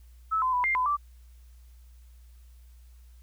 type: tone with pitch steps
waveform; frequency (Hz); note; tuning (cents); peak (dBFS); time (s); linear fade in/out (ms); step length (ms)
sine; 1303 / 1025 / 990 / 2100 / 1009 / 1168; E6 / C6 / B5 / C7 / B5 / D6; -20 / -36 / +4 / +6 / +37 / -10; -23; 0.31-0.97; 20; 110
effects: added 60 Hz sine -49 dBFS peak until 3.22 s + white hiss -67 dBFS RMS until 3.22 s